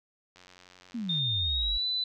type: click train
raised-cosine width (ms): 0.2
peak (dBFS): -35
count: 76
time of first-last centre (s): 0.36-1.184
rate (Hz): 91
type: exponential sweep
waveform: sine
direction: down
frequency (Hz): 248.3 to 41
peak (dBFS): -31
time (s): 0.94-1.78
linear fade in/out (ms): 10
type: tone with pitch glide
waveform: sine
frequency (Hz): 3642 to 3995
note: A#7 to B7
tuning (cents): -41 to +19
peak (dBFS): -27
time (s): 1.09-2.04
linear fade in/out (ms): 5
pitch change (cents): +160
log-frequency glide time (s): 1.38-1.86
effects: none